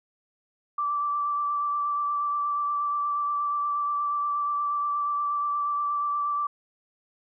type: tone with vibrato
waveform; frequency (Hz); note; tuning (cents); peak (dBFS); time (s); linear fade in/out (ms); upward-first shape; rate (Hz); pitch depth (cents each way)
sine; 1166; D6; -13; -24; 0.78-6.47; 5; triangle; 8.4; 18
effects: none